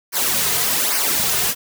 white noise with flanger, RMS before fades -19 dBFS, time 0.12-1.55 s, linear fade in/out 50 ms, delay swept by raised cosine 0.27 to 3.67 ms, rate 1.2 Hz, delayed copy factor -0.7, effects none

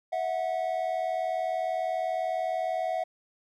triangle tone pair together, 653 / 733 Hz, E5 / F#5, -17 / -16 cents, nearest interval major second, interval 201 cents, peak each -28 dBFS, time 0.12-3.04 s, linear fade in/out 10 ms, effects none

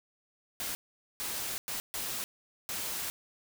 white noise bursts at uneven times, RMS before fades -36 dBFS, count 5, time 0.6-0.75 / 1.2-1.58 / 1.68-1.8 / 1.94-2.24 / 2.69-3.1 s, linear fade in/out 0 ms, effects none

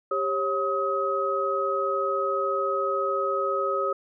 sine tone cluster, 395.8 / 546 / 1268 Hz, G4 / C#5 / D#6, +17 / -26 / +32 cents, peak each -29 / -28 / -26 dBFS, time 0.11-3.93 s, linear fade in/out 5 ms, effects none

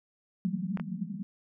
pink band-pass noise, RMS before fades -34 dBFS, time 0.45-1.23 s, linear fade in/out 0 ms, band 170 to 220 Hz, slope 96 dB/octave
clicks, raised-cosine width 0.5 ms, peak -24 dBFS, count 2, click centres 0.773 / 0.798 s
effects none

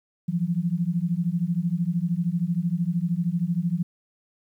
sine beating tone pair, 166.1 / 179.1 Hz, E3 / F3, +13 / +44 cents, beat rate 13 Hz, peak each -25 dBFS, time 0.28-3.83 s, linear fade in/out 10 ms, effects 10-bit

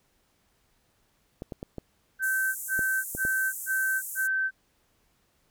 clicks, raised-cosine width 2 ms, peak -22 dBFS, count 7, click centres 1.421 / 1.522 / 1.629 / 1.783 / 2.792 / 3.15 / 3.251 s
sine tone bursts, 1546 Hz, G6, 24 cents flat, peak -24 dBFS, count 5, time 2.19-4.51 s, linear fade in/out 50 ms, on 360 ms, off 130 ms
white band-pass noise, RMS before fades -37 dBFS, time 2.22-4.28 s, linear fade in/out 20 ms, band 7000 to 15000 Hz, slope 48 dB/octave
effects pink hiss -69 dBFS RMS until 5.5 s

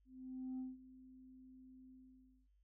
sine tone with ADSR envelope, 258.2 Hz, C4, 23 cents flat, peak -39 dBFS, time 0.05-2.48 s, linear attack 540 ms, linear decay 180 ms, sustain -18 dB, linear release 570 ms, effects tanh soft clip ceiling -39 dBFS + added 50 Hz sine -70 dBFS peak until 2.63 s

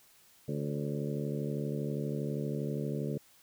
harmonic tone with a mistuned harmonic, 72.5 Hz, D2, 22 cents flat, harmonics 2 / 3 / 4 / 5 / 6 / 7 / 8, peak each -35 / -38 / -42 / -42 / -40 / -46 / -47 dBFS, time 0.48-3.18 s, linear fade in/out 5 ms, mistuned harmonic 7, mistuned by +52 cents, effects white hiss -62 dBFS RMS until 3.42 s

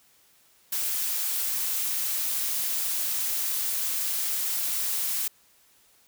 blue noise, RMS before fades -28 dBFS, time 0.72-5.28 s, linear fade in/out 5 ms, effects white hiss -61 dBFS RMS until 6.07 s

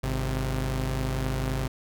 sawtooth tone pair together, 51.43 / 130.81 Hz, G#1 / C3, -16 / 0 cents, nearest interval octave + major third, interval 1616 cents, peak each -25 dBFS, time 0.03-1.68 s, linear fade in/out 10 ms, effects none

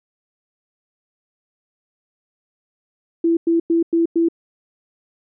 sine tone bursts, 333.7 Hz, E4, 21 cents sharp, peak -13 dBFS, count 5, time 3.24-4.286 s, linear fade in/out 5 ms, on 130 ms, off 99 ms, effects none

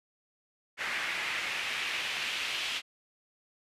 pink noise with band-pass filter sweep, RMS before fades -34 dBFS, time 0.77-2.82 s, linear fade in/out 50 ms, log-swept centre 2000 to 3000 Hz, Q 2.2, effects resampled to 32000 Hz

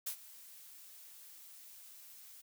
blue noise with ADSR envelope, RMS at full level -37 dBFS, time 0.06-2.42 s, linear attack 12 ms, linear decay 82 ms, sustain -18 dB, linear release 15 ms, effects none

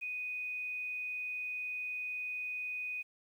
sine tone with quantisation, 2489 Hz, D#7, in tune, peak -36 dBFS, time 0.01-3.03 s, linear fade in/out 20 ms, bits 11, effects none

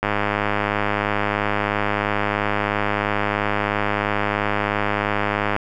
click train, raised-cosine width 0.5 ms, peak -5 dBFS, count 571, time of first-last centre 0.03-5.564 s, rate 103 Hz, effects none

